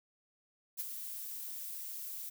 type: noise with ADSR envelope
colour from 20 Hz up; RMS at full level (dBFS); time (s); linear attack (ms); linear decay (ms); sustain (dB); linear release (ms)
violet; -36; 0.77-2.3; 32; 23; -7; 14
effects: none